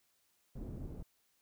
pink low-pass noise, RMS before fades -44 dBFS, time 0.55-1.03 s, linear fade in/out 10 ms, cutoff 300 Hz, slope 12 dB/octave, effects white hiss -75 dBFS RMS until 1.41 s

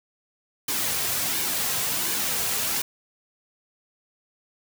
white noise with flanger, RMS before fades -26 dBFS, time 0.68-2.82 s, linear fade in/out 5 ms, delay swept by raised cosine 1.5 to 3.5 ms, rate 1.4 Hz, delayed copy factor -0.5, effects none

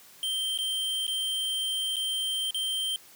square tone with dropouts, 3139 Hz, G7, 2 cents sharp, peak -28 dBFS, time 0.23-2.96 s, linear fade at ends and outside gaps 1 ms, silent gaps 0.576-0.587 / 1.067-1.079 / 1.959-1.966 / 2.507-2.545 s, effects white hiss -53 dBFS RMS until 3.15 s + high-pass 100 Hz 12 dB/octave

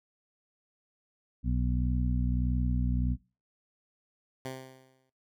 harmonic tone, 61.6 Hz, B1, 4 cents flat, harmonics 1 / 2 / 3 / 4, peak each -28 / -32 / -35 / -35 dBFS, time 1.43-3.17 s, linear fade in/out 50 ms
10% pulse tone with exponential decay, 130.9 Hz, C3, 1 cent sharp, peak -26 dBFS, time 4.45-5.1 s, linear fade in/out 2 ms, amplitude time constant 140 ms
effects noise-tail reverb RT60 0.3 s tail -20 dB re dry

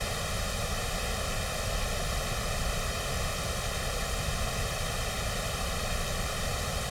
pink noise with comb filter, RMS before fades -31 dBFS, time 0-6.9 s, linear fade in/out 10 ms, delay 1.6 ms, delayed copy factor +1, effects low-pass 10000 Hz 12 dB/octave

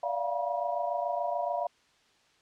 sine tone cluster, 582 / 684 / 711 / 963 Hz, D5 / F5 / F5 / B5, -16 / -36 / +31 / -44 cents, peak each -34 / -33 / -34 / -35 dBFS, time 0.03-1.67 s, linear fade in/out 5 ms, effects white hiss -65 dBFS RMS until 2.41 s + low-pass 5000 Hz 12 dB/octave

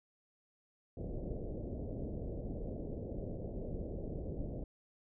pink low-pass noise, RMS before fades -41 dBFS, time 0.97-4.64 s, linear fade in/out 2 ms, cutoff 610 Hz, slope 48 dB/octave, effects none

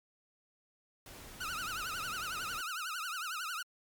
pink noise, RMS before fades -50 dBFS, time 1.06-2.61 s, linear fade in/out 2 ms
sawtooth tone with vibrato, 1364 Hz, F6, 41 cents flat, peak -33 dBFS, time 1.4-3.63 s, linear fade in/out 10 ms, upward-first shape triangle, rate 11 Hz, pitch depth 210 cents each way
effects MP3 96 kbps

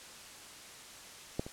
clicks, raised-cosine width 2 ms, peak -18 / -29 dBFS, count 2, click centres 1.395 / 1.465 s, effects white hiss -50 dBFS RMS until 1.52 s + low-pass 9000 Hz 12 dB/octave

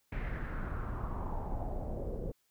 brown noise with low-pass filter sweep, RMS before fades -37 dBFS, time 0.12-2.32 s, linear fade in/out 5 ms, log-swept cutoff 2200 to 460 Hz, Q 3.6, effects white hiss -75 dBFS RMS until 2.5 s

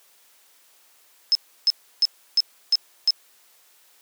sine tone bursts, 5190 Hz, E8, 28 cents flat, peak -14 dBFS, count 6, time 1.32-3.106 s, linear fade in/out 0 ms, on 31 ms, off 320 ms, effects white hiss -57 dBFS RMS until 4.01 s + high-pass 400 Hz 12 dB/octave

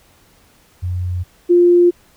sine tone pair in turn, 89.8 / 350.4 Hz, F2 / F4, +49 / +6 cents, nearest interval 2 octaves, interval 2357 cents, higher second, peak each -18 / -7 dBFS, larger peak second, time 0.82-1.24 / 1.49-1.91 s, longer neither, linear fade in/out 20 ms, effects pink hiss -52 dBFS RMS until 2.16 s

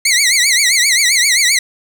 15% pulse tone with vibrato, 2088 Hz, C7, 4 cents flat, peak -3 dBFS, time 0.05-1.59 s, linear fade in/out 5 ms, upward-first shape triangle, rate 7.6 Hz, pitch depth 190 cents each way, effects 7-bit

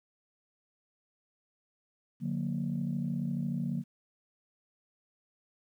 sine chord, D augmented, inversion none, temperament equal with one note detuned, 146.83 / 180.98 / 233.1 Hz, D3 / F#3 / A#3, 0 / -38 / 0 cents, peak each -34 dBFS, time 2.2-3.84 s, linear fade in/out 50 ms, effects tanh soft clip ceiling -23 dBFS + 11-bit

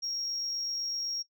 sine tone with amplitude modulation, 5588 Hz, F8, in tune, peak -29 dBFS, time 0.02-1.23 s, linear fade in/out 20 ms, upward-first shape sine, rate 47.9 Hz, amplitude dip 25%, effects noise-tail reverb RT60 0.1 s tail -18 dB re dry + tanh soft clip ceiling -28 dBFS

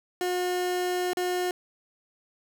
30% pulse tone with dropouts, 360 Hz, F#4, 47 cents flat, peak -23 dBFS, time 0.21-1.51 s, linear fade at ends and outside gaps 1 ms, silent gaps 1.133-1.171 s, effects none

